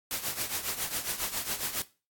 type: noise with tremolo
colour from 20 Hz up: white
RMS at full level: -30 dBFS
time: 0.11-1.82 s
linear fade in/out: 0 ms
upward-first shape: triangle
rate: 7.3 Hz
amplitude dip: 80%
effects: noise-tail reverb RT60 0.3 s tail -17 dB re dry + AAC 64 kbps